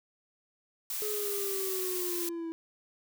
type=noise; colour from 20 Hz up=blue; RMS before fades=-35 dBFS; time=0.9-2.29 s; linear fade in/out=2 ms
type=linear sweep; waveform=triangle; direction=down; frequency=425.8 to 325.9 Hz; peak=-32 dBFS; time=1.02-2.52 s; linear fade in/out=0 ms
effects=none